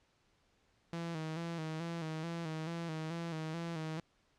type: tone with vibrato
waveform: sawtooth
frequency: 163.1 Hz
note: E3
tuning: 18 cents flat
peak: -34 dBFS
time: 0.93-4 s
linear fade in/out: 0 ms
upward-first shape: square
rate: 2.3 Hz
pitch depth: 54 cents each way
effects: pink hiss -73 dBFS RMS until 4.38 s + low-pass 6000 Hz 12 dB/octave